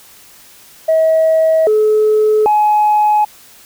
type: tone with pitch steps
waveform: sine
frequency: 641 / 429.2 / 844 Hz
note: E5 / A4 / G#5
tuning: -49 / -43 / +28 cents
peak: -7 dBFS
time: 0.88-3.25 s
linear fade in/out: 10 ms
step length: 790 ms
effects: tanh soft clip ceiling -5 dBFS + white hiss -42 dBFS RMS until 3.65 s

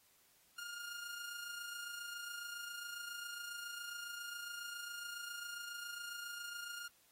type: tone with amplitude modulation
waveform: sawtooth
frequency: 1414 Hz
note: F6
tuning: 21 cents sharp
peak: -39 dBFS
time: 0.58-6.88 s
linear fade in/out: 5 ms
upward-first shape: sine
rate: 27.3 Hz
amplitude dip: 45%
effects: white hiss -70 dBFS RMS until 7.11 s + AAC 48 kbps

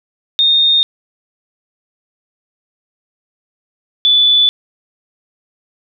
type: tone pair in turn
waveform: sine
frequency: 3674 / 3475 Hz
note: A#7 / A7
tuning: -26 / -22 cents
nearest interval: minor second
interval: 96 cents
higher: first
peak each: -8 / -7 dBFS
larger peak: second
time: 0.39-0.83 / 4.05-4.49 s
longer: neither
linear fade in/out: 0 ms
effects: none

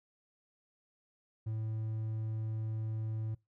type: tone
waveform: triangle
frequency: 110 Hz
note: A2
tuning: in tune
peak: -32 dBFS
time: 1.46-3.35 s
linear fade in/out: 10 ms
effects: noise-tail reverb RT60 0.2 s tail -22 dB re dry

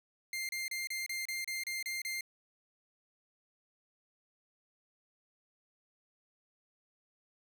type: tone bursts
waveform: sawtooth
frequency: 2102 Hz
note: C7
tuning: 7 cents sharp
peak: -32 dBFS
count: 10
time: 0.33-2.209 s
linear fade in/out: 2 ms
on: 160 ms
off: 31 ms
effects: none

